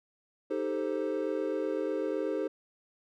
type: chord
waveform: triangle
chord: A half-diminished seventh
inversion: second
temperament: equal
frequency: 311.1 / 392 / 440 / 523.3 Hz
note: Eb4 / G4 / A4 / C5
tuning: 0 / 0 / 0 / 0 cents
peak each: -33 dBFS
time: 0.5-2.48 s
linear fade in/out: 10 ms
effects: none